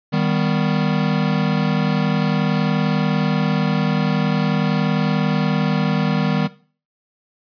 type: chord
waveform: square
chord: Eb augmented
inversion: none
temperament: equal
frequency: 155.56 / 196 / 246.9 Hz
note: Eb3 / G3 / B3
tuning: 0 / 0 / 0 cents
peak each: -20 / -22 / -24 dBFS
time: 0.12-6.48 s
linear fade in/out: 20 ms
effects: noise-tail reverb RT60 0.4 s tail -17 dB re dry + resampled to 11025 Hz